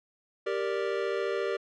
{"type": "chord", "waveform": "square", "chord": "G minor", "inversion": "none", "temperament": "equal", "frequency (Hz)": [392, 466.2, 587.3], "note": ["G4", "Bb4", "D5"], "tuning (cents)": [0, 0, 0], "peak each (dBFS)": [-32, -33, -35], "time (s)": [0.46, 1.57], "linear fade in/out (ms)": 10, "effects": ["low-pass 3000 Hz 12 dB/octave"]}